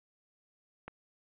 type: click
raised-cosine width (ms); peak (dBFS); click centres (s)
0.5; -27; 0.88
effects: resampled to 8000 Hz